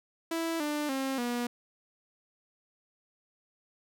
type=tone with pitch steps; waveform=sawtooth; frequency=329.7 / 297.1 / 267.8 / 241.4 Hz; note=E4 / D4 / C4 / B3; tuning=0 / +20 / +40 / -39 cents; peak=-26 dBFS; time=0.31-1.47 s; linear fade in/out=5 ms; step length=290 ms; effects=none